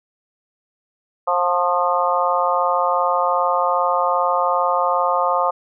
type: harmonic tone with a mistuned harmonic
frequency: 177.4 Hz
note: F3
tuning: 27 cents sharp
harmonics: 3 / 4 / 5 / 6 / 7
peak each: -22 / -22 / -22 / -22 / -22 dBFS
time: 1.27-5.51 s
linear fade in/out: 10 ms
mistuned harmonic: 7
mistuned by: -21 cents
effects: none